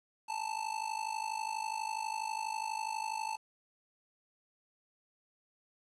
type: tone with amplitude modulation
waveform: square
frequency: 880 Hz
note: A5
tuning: in tune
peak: -32 dBFS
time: 0.28-3.37 s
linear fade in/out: 20 ms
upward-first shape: sine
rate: 52.2 Hz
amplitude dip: 85%
effects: resampled to 24000 Hz + 10-bit